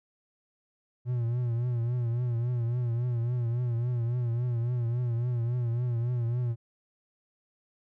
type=tone with vibrato; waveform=triangle; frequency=120 Hz; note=B2; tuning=49 cents flat; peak=-24 dBFS; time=1.05-6.56 s; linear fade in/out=50 ms; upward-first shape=triangle; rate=3.6 Hz; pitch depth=82 cents each way; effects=none